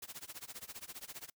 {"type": "noise with tremolo", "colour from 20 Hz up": "white", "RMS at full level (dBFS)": -45, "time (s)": [0.02, 1.3], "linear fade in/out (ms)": 5, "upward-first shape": "sine", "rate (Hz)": 15, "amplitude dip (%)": 95, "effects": ["noise-tail reverb RT60 0.1 s tail -26 dB re dry"]}